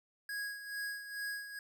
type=tone with tremolo; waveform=square; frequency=1653 Hz; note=G#6; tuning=9 cents flat; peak=-37 dBFS; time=0.29-1.59 s; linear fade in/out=2 ms; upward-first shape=sine; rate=2.3 Hz; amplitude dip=65%; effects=none